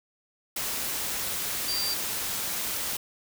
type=tone in noise; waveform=sine; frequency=4699 Hz; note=D8; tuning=in tune; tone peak=-28 dBFS; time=1.68-1.94 s; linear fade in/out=5 ms; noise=white; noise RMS=-31 dBFS; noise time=0.56-2.97 s; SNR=0 dB; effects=none